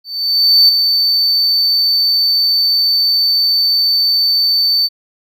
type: tone with ADSR envelope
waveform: triangle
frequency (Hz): 4543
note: C#8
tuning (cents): +42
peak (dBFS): -3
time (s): 0.04-4.89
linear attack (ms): 650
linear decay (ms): 3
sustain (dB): -6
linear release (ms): 39
effects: none